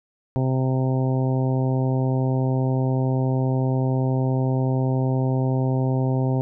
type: harmonic tone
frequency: 130.6 Hz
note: C3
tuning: 3 cents flat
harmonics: 1 / 2 / 3 / 4 / 5 / 6 / 7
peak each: -20 / -26 / -30 / -32 / -34 / -36 / -37 dBFS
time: 0.36-6.41 s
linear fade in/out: 0 ms
effects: none